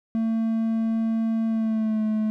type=tone with pitch glide; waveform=triangle; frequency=224.7 to 216.2 Hz; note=A3 to A3; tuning=+37 to -30 cents; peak=-19 dBFS; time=0.15-2.3 s; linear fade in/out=0 ms; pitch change=-67 cents; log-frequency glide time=1.46-2.03 s; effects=none